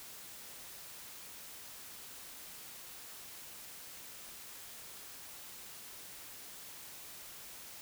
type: silence
effects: white hiss -50 dBFS RMS until 7.81 s